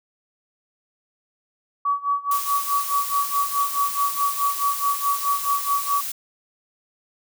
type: tone with tremolo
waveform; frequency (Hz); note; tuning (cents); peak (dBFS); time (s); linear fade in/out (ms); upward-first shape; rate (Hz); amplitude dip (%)
sine; 1137; C#6; +44; -17; 1.85-6.01; 5; sine; 4.7; 90
type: noise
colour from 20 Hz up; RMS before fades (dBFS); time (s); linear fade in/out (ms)
blue; -29; 2.31-6.12; 5
effects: none